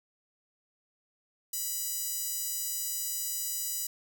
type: tone with high-pass filter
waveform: 10% pulse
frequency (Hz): 985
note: B5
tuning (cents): -5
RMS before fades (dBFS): -34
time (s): 1.53-3.87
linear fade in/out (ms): 5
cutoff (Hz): 9100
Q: 3.4
effects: none